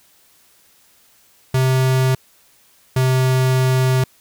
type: tone pair in turn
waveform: square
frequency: 130.4 / 129.69 Hz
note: C3 / C3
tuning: -5 / -15 cents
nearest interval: unison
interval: 10 cents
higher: first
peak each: -14 dBFS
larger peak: neither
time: 1.54-2.15 / 2.96-4.04 s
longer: second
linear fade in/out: 5 ms
effects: white hiss -54 dBFS RMS until 4.2 s